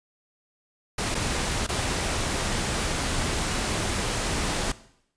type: noise with dropouts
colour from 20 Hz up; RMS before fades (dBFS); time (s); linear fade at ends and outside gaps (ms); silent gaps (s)
pink; -27; 0.98-4.72; 5; 1.146-1.15 / 1.667-1.688
effects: noise-tail reverb RT60 0.7 s tail -17 dB re dry + resampled to 22050 Hz